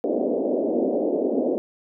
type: band-pass noise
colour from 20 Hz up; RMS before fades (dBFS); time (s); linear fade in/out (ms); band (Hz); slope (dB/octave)
pink; -23; 0.04-1.58; 0; 240 to 630; 48
effects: none